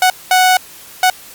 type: tone bursts at uneven times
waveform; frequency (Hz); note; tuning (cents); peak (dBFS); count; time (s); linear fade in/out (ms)
sawtooth; 740; F#5; 0; -4; 3; 0.02-0.1 / 0.31-0.57 / 1.03-1.1; 2
effects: white hiss -37 dBFS RMS until 1.34 s + Opus 48 kbps